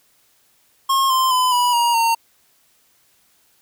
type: tone with pitch steps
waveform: square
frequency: 1078 / 1043.7 / 1010.5 / 978.3 / 947.2 / 917 Hz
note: C#6 / C6 / B5 / B5 / A#5 / A#5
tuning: -49 / -5 / +39 / -17 / +27 / -29 cents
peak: -15 dBFS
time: 0.89-2.15 s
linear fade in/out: 10 ms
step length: 210 ms
effects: white hiss -59 dBFS RMS until 3.61 s